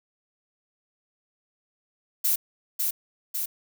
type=noise with echo; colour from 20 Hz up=violet; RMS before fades=-23 dBFS; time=2.24-2.36 s; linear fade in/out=10 ms; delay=550 ms; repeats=2; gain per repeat=-3 dB; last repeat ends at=3.46 s; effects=none